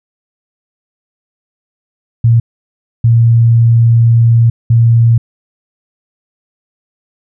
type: tone bursts at uneven times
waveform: sine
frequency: 116.1 Hz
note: A#2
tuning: 7 cents flat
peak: -4 dBFS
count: 3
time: 2.24-2.4 / 3.04-4.5 / 4.7-5.18 s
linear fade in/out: 5 ms
effects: none